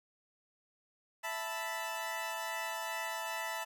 20% pulse chord, E suspended fourth, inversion none, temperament equal, 659.3 / 880 / 987.8 Hz, E5 / A5 / B5, 0 / 0 / 0 cents, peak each -37 / -35 / -37 dBFS, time 1.23-3.65 s, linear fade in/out 20 ms, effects none

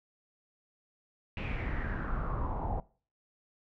brown noise with low-pass filter sweep, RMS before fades -34 dBFS, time 1.37-2.8 s, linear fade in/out 2 ms, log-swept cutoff 2700 to 760 Hz, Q 4.9, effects noise-tail reverb RT60 0.4 s tail -21 dB re dry

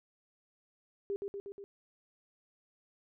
sine tone with echo, 399.5 Hz, G4, 33 cents sharp, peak -32 dBFS, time 1.1-1.16 s, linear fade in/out 0 ms, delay 120 ms, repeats 4, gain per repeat -3 dB, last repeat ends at 1.64 s, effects none

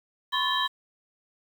sine tone cluster, 1012 / 1091 / 1745 / 3159 / 3862 Hz, B5 / C#6 / A6 / G7 / B7, +42 / -28 / -15 / +13 / -39 cents, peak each -30 dBFS, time 0.32-0.68 s, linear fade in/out 20 ms, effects 8-bit

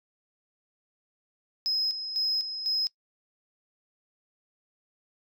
sine tone with tremolo, 5110 Hz, D#8, 45 cents sharp, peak -23 dBFS, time 1.66-2.87 s, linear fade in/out 0 ms, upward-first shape square, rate 2 Hz, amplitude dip 65%, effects noise-tail reverb RT60 0.1 s tail -22 dB re dry + tanh soft clip ceiling -21 dBFS

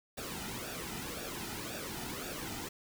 pink noise with flanger, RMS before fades -41 dBFS, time 0.17-2.69 s, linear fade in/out 10 ms, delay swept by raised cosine 0.96 to 1.85 ms, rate 1.9 Hz, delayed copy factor -0.65, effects none

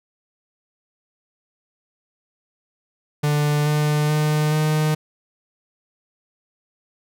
45% pulse tone with pitch steps, 147.9 / 149.88 / 151.88 / 153.91 Hz, D3 / D3 / D#3 / D#3, +13 / +36 / -41 / -18 cents, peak -17 dBFS, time 3.23-4.95 s, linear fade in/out 10 ms, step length 430 ms, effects none

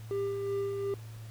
triangle tone with tremolo, 397.6 Hz, G4, 25 cents sharp, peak -27 dBFS, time 0.11-0.94 s, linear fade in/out 0 ms, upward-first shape sine, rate 2.7 Hz, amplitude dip 35%, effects added 111 Hz sine -42 dBFS peak until 1.3 s + pink hiss -56 dBFS RMS until 1.3 s

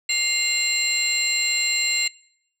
sine tone cluster, 2115 / 2783 / 4117 / 7420 Hz, C7 / F7 / C8 / A#8, +18 / -7 / -29 / -9 cents, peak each -24 dBFS, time 0.09-2.08 s, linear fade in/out 5 ms, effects noise-tail reverb RT60 0.7 s tail -23 dB re dry + tanh soft clip ceiling -14 dBFS

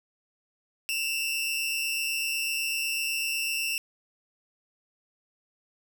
sawtooth tone pair together, 2646 / 2794 Hz, E7 / F7, +6 / 0 cents, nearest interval minor second, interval 94 cents, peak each -26 / -28 dBFS, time 0.89-3.78 s, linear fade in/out 0 ms, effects none

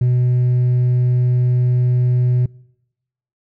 triangle tone with hard clipping, 124.2 Hz, B2, 10 cents sharp, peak -11 dBFS, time 0.01-2.46 s, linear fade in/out 5 ms, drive 1 dB, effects noise-tail reverb RT60 0.9 s tail -25 dB re dry

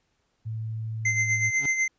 sine tone, 110.9 Hz, A2, 14 cents sharp, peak -29 dBFS, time 0.45-1.51 s, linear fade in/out 20 ms
square tone with tremolo, 2075 Hz, C7, 15 cents flat, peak -21 dBFS, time 1.05-1.88 s, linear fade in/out 5 ms, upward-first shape sine, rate 8.1 Hz, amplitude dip 55%
25% pulse tone with exponential growth, 140.5 Hz, C#3, 24 cents sharp, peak -27 dBFS, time 1.54-1.66 s, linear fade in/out 0 ms, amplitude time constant 26 ms
effects pink hiss -72 dBFS RMS until 1.98 s + resampled to 16000 Hz

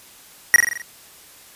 square tone with echo, 1900 Hz, A#6, 33 cents sharp, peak -7 dBFS, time 0.54-0.56 s, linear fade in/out 0 ms, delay 43 ms, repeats 6, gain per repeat -4 dB, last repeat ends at 0.818 s, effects white hiss -46 dBFS RMS until 1.55 s + resampled to 32000 Hz

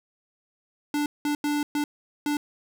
square tone bursts at uneven times, 293.7 Hz, D4, in tune, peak -24 dBFS, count 5, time 0.94-1.06 / 1.25-1.35 / 1.44-1.63 / 1.75-1.84 / 2.26-2.37 s, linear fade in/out 2 ms, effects none

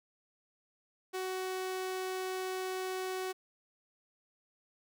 sawtooth tone, 373.7 Hz, F#4, 17 cents sharp, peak -31 dBFS, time 1.13-3.33 s, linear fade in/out 20 ms, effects none

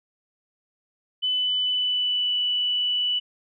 sine tone with pitch glide, 3001 to 2965 Hz, F#7 to F#7, +24 to +3 cents, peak -21 dBFS, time 1.22-3.2 s, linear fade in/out 20 ms, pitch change -21 cents, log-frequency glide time 1.57-2.37 s, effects none

